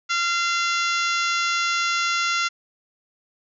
harmonic tone with a mistuned harmonic, 688 Hz, F5, 26 cents flat, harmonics 2 / 3 / 4 / 5 / 6 / 7 / 8 / 9 / 10, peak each -23 / -27 / -29 / -31 / -33 / -34 / -35 / -36 / -37 dBFS, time 0.09-2.49 s, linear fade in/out 20 ms, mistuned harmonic 10, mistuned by -26 cents, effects none

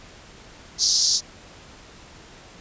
pink band-pass noise, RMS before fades -20 dBFS, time 0.78-1.21 s, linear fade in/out 50 ms, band 4500 to 6300 Hz, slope 48 dB/octave, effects pink hiss -46 dBFS RMS until 2.6 s + resampled to 16000 Hz

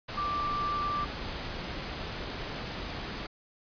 sine tone in noise, 1174.7 Hz, D6, in tune, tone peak -29 dBFS, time 0.17-1.05 s, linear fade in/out 10 ms, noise pink, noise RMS -37 dBFS, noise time 0.08-3.27 s, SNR +5 dB, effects resampled to 11025 Hz

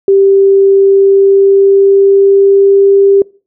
sine tone with pitch glide, 392 to 395.6 Hz, G4 to G4, 0 to +16 cents, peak -3 dBFS, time 0.08-3.22 s, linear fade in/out 2 ms, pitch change +16 cents, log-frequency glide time 0.73-2.95 s, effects noise-tail reverb RT60 0.4 s tail -25 dB re dry

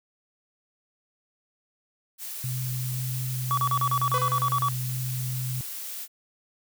blue noise, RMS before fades -36 dBFS, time 2.18-6.08 s, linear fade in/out 50 ms
sine tone, 127 Hz, B2, 49 cents sharp, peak -28 dBFS, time 2.44-5.61 s, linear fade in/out 0 ms
triangle tone bursts, 1139 Hz, C#6, 47 cents sharp, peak -20 dBFS, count 12, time 3.51-4.685 s, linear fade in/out 0 ms, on 64 ms, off 37 ms
sawtooth tone with exponential decay, 503 Hz, B4, 32 cents sharp, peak -23 dBFS, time 4.14-4.74 s, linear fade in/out 0 ms, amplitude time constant 130 ms
effects none

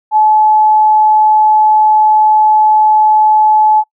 sine tone, 859 Hz, A5, 42 cents flat, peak -5 dBFS, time 0.11-3.84 s, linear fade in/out 50 ms, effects noise-tail reverb RT60 0.1 s tail -26 dB re dry

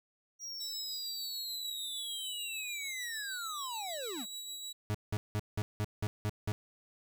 square linear sweep, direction down, 5740 to 185 Hz, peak -40 dBFS, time 0.39-4.26 s, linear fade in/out 50 ms
25% pulse tone with tremolo, 3899 Hz, B7, 23 cents flat, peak -36 dBFS, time 0.6-4.73 s, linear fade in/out 10 ms, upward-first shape sine, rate 6.7 Hz, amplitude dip 30%
40% pulse tone bursts, 105.3 Hz, G#2, 24 cents sharp, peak -30 dBFS, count 8, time 4.9-6.52 s, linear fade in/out 0 ms, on 45 ms, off 180 ms
effects none

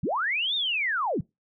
sine linear two-way sweep, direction up then down, 99.2 to 3729 to 99.2 Hz, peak -24 dBFS, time 0.03-1.21 s, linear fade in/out 5 ms, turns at 0.55 s, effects noise-tail reverb RT60 0.2 s tail -24 dB re dry

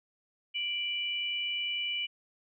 sine tone pair together, 2349 / 2960 Hz, D7 / F#7, 0 / 0 cents, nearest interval major third, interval 400 cents, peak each -35 / -32 dBFS, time 0.54-2.07 s, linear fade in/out 20 ms, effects none

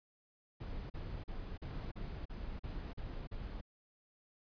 brown noise bursts, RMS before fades -43 dBFS, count 9, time 0.6-3.612 s, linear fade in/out 10 ms, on 300 ms, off 39 ms, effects resampled to 11025 Hz

